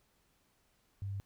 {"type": "tone", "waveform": "sine", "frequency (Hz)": 98.8, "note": "G2", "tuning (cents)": 14, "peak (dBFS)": -36, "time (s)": [1.02, 1.2], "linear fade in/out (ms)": 0, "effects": ["pink hiss -73 dBFS RMS until 1.25 s"]}